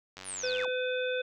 click train, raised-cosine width 0.2 ms, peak -26 dBFS, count 46, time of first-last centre 0.17-0.646 s, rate 94.6 Hz
sine linear sweep, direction down, 10140 to 47.83 Hz, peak -36 dBFS, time 0.24-0.69 s, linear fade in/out 50 ms
harmonic tone, 505 Hz, B4, 39 cents sharp, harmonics 1 / 3 / 5 / 7, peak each -30 / -36 / -39 / -40 dBFS, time 0.43-1.22 s, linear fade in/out 10 ms
effects none

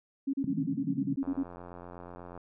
sine tone bursts, 273.7 Hz, C#4, 22 cents flat, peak -27 dBFS, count 12, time 0.27-1.435 s, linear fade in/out 10 ms, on 65 ms, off 35 ms
white band-pass noise, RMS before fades -36 dBFS, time 0.44-1.16 s, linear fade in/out 2 ms, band 140 to 220 Hz, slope 48 dB/octave
click train, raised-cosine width 1 ms, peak -31 dBFS, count 102, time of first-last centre 1.23-2.376 s, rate 88.1 Hz
effects none

